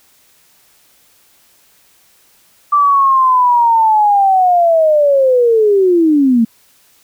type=linear sweep; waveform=sine; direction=down; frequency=1174.7 to 220 Hz; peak=-7 dBFS; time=2.72-6.45 s; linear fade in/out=10 ms; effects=white hiss -51 dBFS RMS until 7.03 s